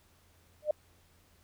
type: tone with exponential growth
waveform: sine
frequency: 604 Hz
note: D5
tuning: 48 cents sharp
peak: -21 dBFS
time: 0.62-0.71 s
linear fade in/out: 5 ms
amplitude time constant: 19 ms
effects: added 85 Hz sine -66 dBFS peak until 1.43 s + pink hiss -66 dBFS RMS until 1.43 s